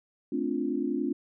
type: chord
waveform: sine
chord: D minor seventh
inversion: second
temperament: equal with one note detuned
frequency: 220 / 261.6 / 291.8 / 349.2 Hz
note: A3 / C4 / D4 / F4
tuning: 0 / 0 / -11 / 0 cents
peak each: -35 / -31 / -31 / -33 dBFS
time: 0.32-1.13 s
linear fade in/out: 5 ms
effects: none